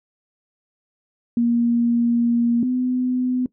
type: tone pair in turn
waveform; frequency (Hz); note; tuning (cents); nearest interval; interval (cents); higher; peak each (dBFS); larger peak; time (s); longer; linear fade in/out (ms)
sine; 236.1 / 252; A#3 / B3; +22 / +35; minor second; 113; second; -15 / -18; first; 1.37-2.63 / 2.63-3.46; first; 2
effects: noise-tail reverb RT60 0.1 s tail -19 dB re dry